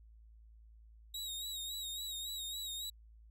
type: tone with vibrato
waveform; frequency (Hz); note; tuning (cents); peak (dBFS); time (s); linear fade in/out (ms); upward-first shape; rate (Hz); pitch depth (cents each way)
sawtooth; 3800; A#7; +33; -37; 1.14-2.9; 5; sine; 3.6; 59
effects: added 55 Hz sine -56 dBFS peak until 3.3 s